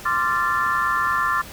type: chord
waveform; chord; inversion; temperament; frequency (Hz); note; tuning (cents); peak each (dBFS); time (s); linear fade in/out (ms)
sine; D minor seventh; third; equal with one note detuned; 1046.5 / 1174.7 / 1374.5 / 1760; C6 / D6 / F6 / A6; 0 / 0 / -28 / 0; -24; 0.05-1.42; 10
effects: pink hiss -39 dBFS RMS until 1.52 s